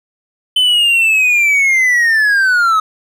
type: linear sweep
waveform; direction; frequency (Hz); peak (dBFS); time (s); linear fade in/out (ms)
triangle; down; 3054 to 1263; -7; 0.56-2.8; 5
effects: none